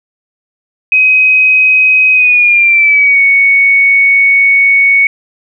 sine tone with pitch glide, 2525 to 2224 Hz, D#7 to C#7, +25 to +5 cents, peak -4 dBFS, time 0.92-5.07 s, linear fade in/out 2 ms, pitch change -220 cents, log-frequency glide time 2.13-3.21 s, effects none

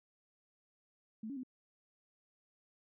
sine tone with pitch steps, 219 / 279.3 / 256.2 Hz, A3 / C#4 / C4, -8 / +13 / -36 cents, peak -40 dBFS, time 1.23-1.434 s, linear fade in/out 5 ms, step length 68 ms, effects none

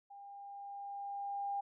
sine tone with level ramp, 802 Hz, G5, 39 cents sharp, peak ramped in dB -50 to -34 dBFS, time 0.1-1.61 s, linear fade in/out 10 ms, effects none

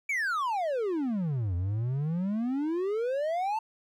triangle exponential two-way sweep, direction down then up, 2349 to 85.1 to 904 Hz, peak -25 dBFS, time 0.09-3.59 s, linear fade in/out 5 ms, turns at 1.55 s, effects none

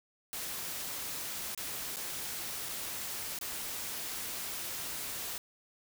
white noise with dropouts, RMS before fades -39 dBFS, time 0.33-5.38 s, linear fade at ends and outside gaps 0 ms, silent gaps 1.548-1.576 / 1.96-1.968 / 2.687-2.691 / 3.388-3.412 s, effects none

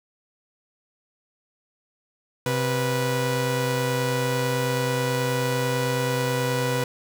sawtooth tone pair together, 130 / 490.8 Hz, C3 / B4, -11 / -11 cents, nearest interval octave + major seventh, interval 2300 cents, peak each -21 dBFS, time 2.46-6.84 s, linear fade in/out 2 ms, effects none

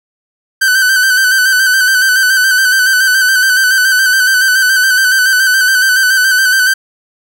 45% pulse tone with vibrato, 1530 Hz, G6, 42 cents flat, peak -7 dBFS, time 0.61-6.74 s, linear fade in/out 10 ms, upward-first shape square, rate 7.1 Hz, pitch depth 38 cents each way, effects none

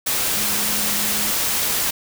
sine tone in noise, 207.7 Hz, G#3, in tune, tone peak -32 dBFS, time 0.36-1.31 s, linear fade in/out 10 ms, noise white, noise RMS -21 dBFS, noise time 0.06-1.91 s, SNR -14 dB, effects none

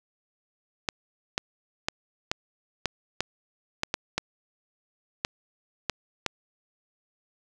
clicks, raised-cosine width 0.2 ms, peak -8 dBFS, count 12, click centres 0.888 / 1.379 / 1.885 / 2.315 / 2.857 / 3.206 / 3.834 / 3.941 / 4.18 / 5.249 / 5.897 / 6.263 s, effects none

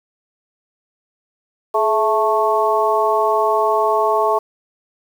harmonic tone with a mistuned harmonic, 220 Hz, A3, in tune, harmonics 2 / 3 / 4 / 5, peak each -19 / -19 / -19 / -19 dBFS, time 1.74-4.39 s, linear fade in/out 10 ms, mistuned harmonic 2, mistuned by -55 cents, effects 7-bit

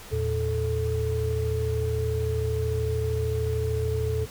sine tone cluster, 81.1 / 114.4 / 436.1 Hz, E2 / A#2 / A4, -28 / -32 / -15 cents, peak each -28 dBFS, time 0.11-4.26 s, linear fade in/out 20 ms, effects pink hiss -44 dBFS RMS until 4.3 s

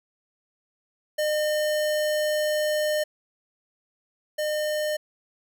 square tone pair in turn, 607 / 607 Hz, D#5 / D#5, -43 / -43 cents, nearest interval unison, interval 0 cents, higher neither, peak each -23 / -25 dBFS, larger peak first, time 1.18-3.04 / 4.38-4.97 s, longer first, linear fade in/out 10 ms, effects none

